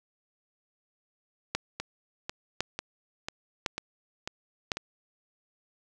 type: two click trains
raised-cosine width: 0.2 ms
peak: -16 / -10 dBFS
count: 7 / 4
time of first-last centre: 1.8-4.77 / 1.55-4.718 s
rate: 2.02 / 0.947 Hz
effects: none